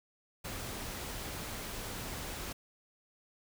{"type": "noise", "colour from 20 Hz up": "pink", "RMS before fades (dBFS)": -41, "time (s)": [0.44, 2.53], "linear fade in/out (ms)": 10, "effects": []}